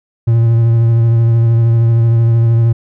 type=tone with vibrato; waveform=triangle; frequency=115.5 Hz; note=A#2; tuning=16 cents flat; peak=-5 dBFS; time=0.27-2.73 s; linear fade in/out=10 ms; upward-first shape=triangle; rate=13 Hz; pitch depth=26 cents each way; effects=none